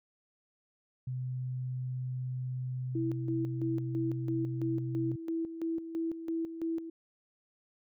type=tone; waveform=sine; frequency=127.4 Hz; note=C3; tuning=46 cents flat; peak=-33 dBFS; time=1.07-5.16 s; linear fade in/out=5 ms
type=tone with tremolo; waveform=sine; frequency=328.6 Hz; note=E4; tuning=5 cents flat; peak=-30 dBFS; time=2.95-6.9 s; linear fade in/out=5 ms; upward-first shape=square; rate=3 Hz; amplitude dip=65%
effects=none